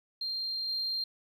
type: tone with level steps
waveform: sine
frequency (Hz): 4186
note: C8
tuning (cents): 0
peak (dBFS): -31 / -29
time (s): 0.21-1.04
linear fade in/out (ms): 5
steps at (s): 0.68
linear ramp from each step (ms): 10
effects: tanh soft clip ceiling -26 dBFS + 11-bit